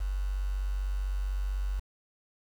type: tone with quantisation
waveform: sine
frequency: 47.87 Hz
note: G1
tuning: 40 cents flat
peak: -28 dBFS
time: 0-1.8 s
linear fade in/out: 10 ms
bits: 8
effects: none